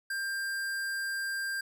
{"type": "tone with hard clipping", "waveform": "sine", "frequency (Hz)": 1590, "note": "G6", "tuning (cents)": 24, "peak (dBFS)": -33, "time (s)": [0.1, 1.61], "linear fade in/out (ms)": 5, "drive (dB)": 17, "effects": []}